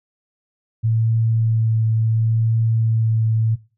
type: tone with vibrato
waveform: sine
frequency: 112.3 Hz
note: A2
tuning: 36 cents sharp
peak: -15 dBFS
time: 0.83-3.56 s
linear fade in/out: 20 ms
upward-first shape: triangle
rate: 0.71 Hz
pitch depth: 16 cents each way
effects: noise-tail reverb RT60 0.3 s tail -18 dB re dry